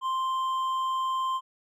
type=tone with hard clipping; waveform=triangle; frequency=1046.5 Hz; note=C6; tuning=in tune; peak=-27 dBFS; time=0.01-1.41 s; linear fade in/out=50 ms; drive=8 dB; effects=none